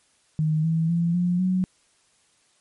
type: tone with pitch steps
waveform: sine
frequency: 155.56 / 162.45 / 169.64 / 177.15 / 184.99 Hz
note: D#3 / E3 / E3 / F3 / F#3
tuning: 0 / -25 / +50 / +25 / 0 cents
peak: -19 dBFS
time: 0.39-1.64 s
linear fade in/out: 0 ms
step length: 250 ms
effects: white hiss -63 dBFS RMS until 2.6 s + MP3 48 kbps